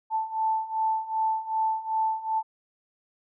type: beating tone pair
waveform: sine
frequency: 880 / 882.6 Hz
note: A5 / A5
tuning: 0 / +5 cents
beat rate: 2.6 Hz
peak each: -29 / -26 dBFS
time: 0.1-2.43 s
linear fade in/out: 50 ms
effects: none